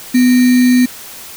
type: tone with sample-and-hold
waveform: sine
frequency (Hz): 249.2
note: B3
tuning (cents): +16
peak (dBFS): -6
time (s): 0.14-0.86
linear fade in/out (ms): 10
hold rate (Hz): 2100
effects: white hiss -32 dBFS RMS until 1.36 s